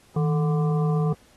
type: harmonic tone with a mistuned harmonic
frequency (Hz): 146.83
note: D3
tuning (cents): 0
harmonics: 1 / 3 / 5 / 7 / 8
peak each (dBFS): -20 / -29 / -35 / -39 / -38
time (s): 0.16-1.13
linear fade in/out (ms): 5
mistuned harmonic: 1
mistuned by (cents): +130
effects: pink hiss -57 dBFS RMS until 1.36 s + AAC 32 kbps

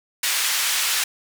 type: band-pass noise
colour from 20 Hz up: pink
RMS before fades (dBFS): -22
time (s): 0.23-1.04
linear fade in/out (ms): 5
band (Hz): 1900 to 16000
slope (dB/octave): 12
effects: none

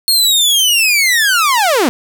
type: linear sweep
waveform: sawtooth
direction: down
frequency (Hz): 4332 to 215.5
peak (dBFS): -6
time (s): 0.08-1.89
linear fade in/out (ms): 0
effects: none

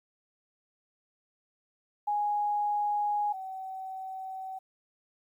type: tone pair in turn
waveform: sine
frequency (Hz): 829 / 760.5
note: G#5 / F#5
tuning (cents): -3 / +47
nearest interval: minor second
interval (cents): 150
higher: first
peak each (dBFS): -26 / -36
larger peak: first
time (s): 2.07-3.33 / 3.33-4.59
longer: neither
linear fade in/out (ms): 10
effects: 11-bit

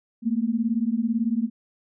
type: beating tone pair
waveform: sine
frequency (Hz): 220 / 238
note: A3 / A#3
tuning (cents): 0 / +36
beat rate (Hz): 18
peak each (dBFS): -24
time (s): 0.22-1.5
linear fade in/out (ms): 50
effects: none

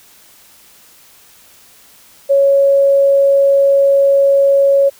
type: tone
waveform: sine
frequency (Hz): 554.4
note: C#5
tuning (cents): 0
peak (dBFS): -7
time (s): 2.29-4.9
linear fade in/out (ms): 20
effects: white hiss -45 dBFS RMS until 4.99 s

